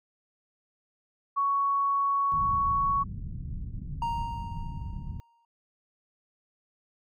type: tone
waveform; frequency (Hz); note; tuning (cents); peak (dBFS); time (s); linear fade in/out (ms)
sine; 1115; C#6; +10; -23; 1.36-3.04; 20
type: low-pass noise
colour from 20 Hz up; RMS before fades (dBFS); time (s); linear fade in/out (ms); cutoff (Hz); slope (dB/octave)
pink; -36; 2.32-5.2; 0; 180; 24
type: tone with exponential decay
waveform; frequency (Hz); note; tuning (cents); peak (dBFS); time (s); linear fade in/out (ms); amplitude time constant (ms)
triangle; 932.3; A#5; 0; -24; 4.02-5.45; 2; 310
effects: none